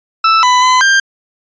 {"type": "tone with pitch steps", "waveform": "40% pulse", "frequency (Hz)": [1320, 997, 1013, 1588], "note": ["E6", "B5", "B5", "G6"], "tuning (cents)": [2, 16, 44, 22], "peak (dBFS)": -6, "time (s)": [0.24, 1], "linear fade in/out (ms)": 5, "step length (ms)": 190, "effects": ["resampled to 16000 Hz"]}